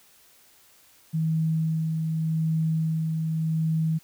sine tone with tremolo, 160 Hz, D#3, 49 cents sharp, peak -21 dBFS, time 1.13-3.99 s, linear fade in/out 20 ms, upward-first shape sine, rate 0.85 Hz, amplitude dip 30%, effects white hiss -57 dBFS RMS until 4.03 s

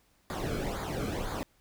brown noise with flanger, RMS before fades -34 dBFS, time 0.3-1.43 s, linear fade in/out 0 ms, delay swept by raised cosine 0.35 to 1.1 ms, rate 2 Hz, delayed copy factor -0.75, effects pink hiss -68 dBFS RMS until 1.6 s

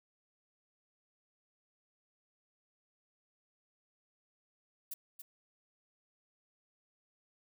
violet noise with echo, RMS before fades -41 dBFS, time 4.91-4.94 s, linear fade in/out 5 ms, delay 280 ms, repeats 1, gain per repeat -7 dB, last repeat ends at 5.22 s, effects none

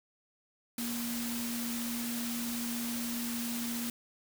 sine tone in noise, 236.4 Hz, A#3, 24 cents sharp, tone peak -35 dBFS, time 0.78-3.9 s, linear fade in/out 2 ms, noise white, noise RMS -39 dBFS, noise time 0.78-3.9 s, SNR +1 dB, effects none

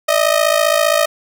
sawtooth ring-modulated tone, 622.3 Hz, D#5, in tune, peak -5 dBFS, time 0.08-1.06 s, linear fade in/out 10 ms, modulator 27.6 Hz, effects none

